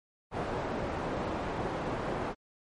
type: low-pass noise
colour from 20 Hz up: white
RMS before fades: -34 dBFS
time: 0.31-2.35 s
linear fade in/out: 50 ms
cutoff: 800 Hz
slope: 12 dB/octave
effects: MP3 48 kbps